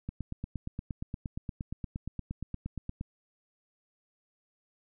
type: click train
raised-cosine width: 5 ms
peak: -23 dBFS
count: 26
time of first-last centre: 0.09-3.011 s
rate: 8.56 Hz
effects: none